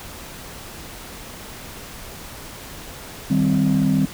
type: chord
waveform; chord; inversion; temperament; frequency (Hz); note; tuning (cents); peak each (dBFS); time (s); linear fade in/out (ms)
sine; C minor; first; equal; 155.56 / 196 / 261.6; Eb3 / G3 / C4; 0 / 0 / 0; -19 / -18 / -18; 3.3-4.06; 10
effects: tanh soft clip ceiling -10 dBFS + pink hiss -37 dBFS RMS until 4.13 s